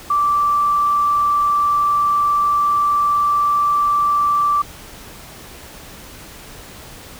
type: tone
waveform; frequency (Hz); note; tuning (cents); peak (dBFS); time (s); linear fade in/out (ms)
sine; 1168; D6; -10; -13; 0.1-4.62; 5
effects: pink hiss -38 dBFS RMS until 7.19 s